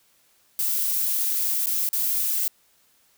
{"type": "noise with dropouts", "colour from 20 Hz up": "violet", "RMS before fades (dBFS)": -24, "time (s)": [0.59, 2.48], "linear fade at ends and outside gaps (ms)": 1, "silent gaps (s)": [[1.66, 1.669], [1.89, 1.93]], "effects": ["white hiss -62 dBFS RMS until 3.17 s"]}